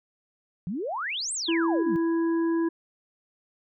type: exponential two-way sweep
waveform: sine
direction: up then down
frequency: 160.4 to 8870 to 160.4 Hz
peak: -28 dBFS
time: 0.67-1.96 s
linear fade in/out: 0 ms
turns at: 1.33 s
type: harmonic tone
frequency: 331.6 Hz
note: E4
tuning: 10 cents sharp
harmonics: 1 / 3 / 5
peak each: -22 / -37 / -41 dBFS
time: 1.48-2.69 s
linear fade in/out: 10 ms
effects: none